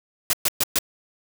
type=noise bursts; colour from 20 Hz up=white; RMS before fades=-20 dBFS; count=4; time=0.3-0.788 s; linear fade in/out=2 ms; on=32 ms; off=120 ms; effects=none